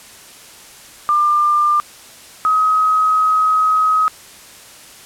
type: tone pair in turn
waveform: sine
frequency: 1196 / 1267.1 Hz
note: D6 / D#6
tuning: +31 / +31 cents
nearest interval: minor second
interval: 100 cents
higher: second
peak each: -11 dBFS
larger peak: neither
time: 1.09-1.8 / 2.45-4.08 s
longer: second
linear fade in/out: 0 ms
effects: white hiss -40 dBFS RMS until 5.05 s + low-pass 11000 Hz 12 dB/octave